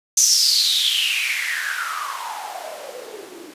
blue noise with band-pass filter sweep, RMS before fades -22 dBFS, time 0.17-3.54 s, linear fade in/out 5 ms, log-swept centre 6300 to 300 Hz, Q 8.6, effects resampled to 32000 Hz

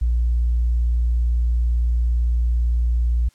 triangle tone with tanh clipping, 58.9 Hz, A#1, 19 cents sharp, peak -16 dBFS, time 0.01-3.29 s, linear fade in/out 10 ms, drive 5 dB, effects white hiss -59 dBFS RMS until 3.34 s + low-pass 9000 Hz 12 dB/octave

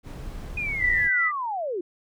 brown noise, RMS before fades -35 dBFS, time 0.03-1.1 s, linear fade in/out 50 ms
sine linear sweep, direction down, 2489 to 329.2 Hz, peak -26 dBFS, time 0.57-1.81 s, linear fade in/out 5 ms
sine tone, 1975.5 Hz, B6, in tune, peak -20 dBFS, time 0.79-1.32 s, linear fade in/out 50 ms
effects none

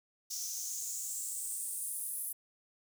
white noise with high-pass filter sweep, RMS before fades -39 dBFS, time 0.3-2.33 s, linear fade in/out 10 ms, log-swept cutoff 5700 to 11000 Hz, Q 5.1, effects none

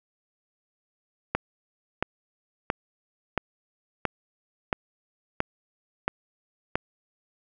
click train, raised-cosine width 0.5 ms, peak -8 dBFS, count 9, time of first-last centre 1.35-6.755 s, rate 1.48 Hz, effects none

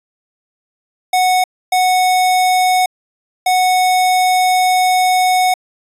square tone bursts at uneven times, 737 Hz, F#5, 7 cents flat, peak -11 dBFS, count 3, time 1.13-1.44 / 1.72-2.86 / 3.46-5.54 s, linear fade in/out 5 ms, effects resampled to 32000 Hz

